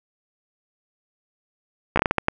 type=slowing click train; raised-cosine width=0.5 ms; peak=-3 dBFS; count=8; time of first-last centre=1.96-2.284 s; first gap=14 ms; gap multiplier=1.39; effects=none